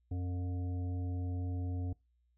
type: harmonic tone with a mistuned harmonic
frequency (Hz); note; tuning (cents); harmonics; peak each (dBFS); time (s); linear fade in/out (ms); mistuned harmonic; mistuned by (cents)
90.2; F#2; -44; 1 / 3 / 5 / 7 / 8; -34 / -43 / -52 / -60 / -56; 0.11-1.93; 5; 7; -77
effects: noise-tail reverb RT60 0.2 s tail -22 dB re dry + added 60 Hz sine -70 dBFS peak until 2.37 s